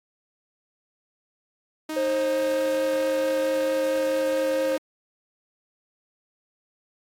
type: tone with vibrato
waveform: sawtooth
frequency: 311.1 Hz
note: D#4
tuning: in tune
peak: -25 dBFS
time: 1.89-4.78 s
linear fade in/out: 5 ms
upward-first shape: triangle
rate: 4.5 Hz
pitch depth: 10 cents each way
type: tone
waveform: triangle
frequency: 532 Hz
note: C5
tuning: 29 cents sharp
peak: -20 dBFS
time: 1.96-4.77 s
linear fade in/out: 10 ms
effects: AAC 64 kbps